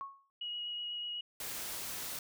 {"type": "tone with exponential decay", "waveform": "sine", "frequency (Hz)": 1100, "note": "C#6", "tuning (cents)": -14, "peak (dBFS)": -36, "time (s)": [0.01, 0.3], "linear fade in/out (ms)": 0, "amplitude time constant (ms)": 61}
{"type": "tone with vibrato", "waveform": "sine", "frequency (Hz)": 2900, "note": "F#7", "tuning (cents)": -35, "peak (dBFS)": -37, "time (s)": [0.41, 1.21], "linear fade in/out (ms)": 5, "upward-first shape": "sine", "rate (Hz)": 8.1, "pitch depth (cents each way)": 9}
{"type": "noise", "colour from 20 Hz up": "white", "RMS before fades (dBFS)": -41, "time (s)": [1.4, 2.19], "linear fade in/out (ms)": 2}
{"effects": []}